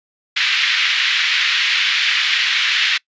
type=band-pass noise; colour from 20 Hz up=white; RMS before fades=-17 dBFS; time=0.36-2.98 s; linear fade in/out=10 ms; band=1700 to 3600 Hz; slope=24 dB/octave; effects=noise-tail reverb RT60 0.1 s tail -24 dB re dry + resampled to 16000 Hz